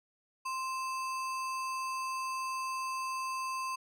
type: tone with sample-and-hold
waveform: sine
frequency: 1046.5 Hz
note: C6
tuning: in tune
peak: -33 dBFS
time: 0.45-3.76 s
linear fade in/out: 10 ms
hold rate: 3675 Hz
effects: low-pass 10000 Hz 12 dB/octave